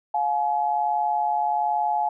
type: tone pair together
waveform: sine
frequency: 707.8 / 849 Hz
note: F5 / G#5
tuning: +23 / +38 cents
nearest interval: minor third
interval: 315 cents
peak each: -25 / -22 dBFS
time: 0.14-2.09 s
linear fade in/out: 5 ms
effects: none